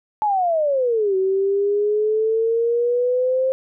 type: exponential two-way sweep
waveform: sine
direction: down then up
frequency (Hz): 870 to 376.6 to 528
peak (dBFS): -16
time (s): 0.22-3.52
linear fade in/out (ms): 0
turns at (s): 1.16
effects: none